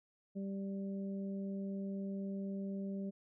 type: harmonic tone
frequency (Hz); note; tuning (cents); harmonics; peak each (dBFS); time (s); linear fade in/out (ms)
196; G3; 0; 1 / 2 / 3; -38 / -48 / -51; 0.35-3.11; 20
effects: none